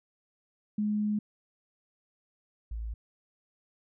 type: tone pair in turn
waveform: sine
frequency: 210 / 55.62 Hz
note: G#3 / A1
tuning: +19 / +19 cents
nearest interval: octave + major seventh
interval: 2300 cents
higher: first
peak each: -26 / -33 dBFS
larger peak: first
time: 0.78-1.19 / 2.71-2.94 s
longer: first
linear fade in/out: 5 ms
effects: none